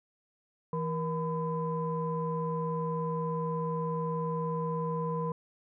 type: tone cluster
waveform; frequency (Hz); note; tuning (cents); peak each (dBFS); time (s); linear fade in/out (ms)
sine; 163.8 / 474.8 / 1008; E3 / A#4 / B5; -11 / +32 / +35; -32 / -34 / -35; 0.73-5.32; 2
effects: tanh soft clip ceiling -20 dBFS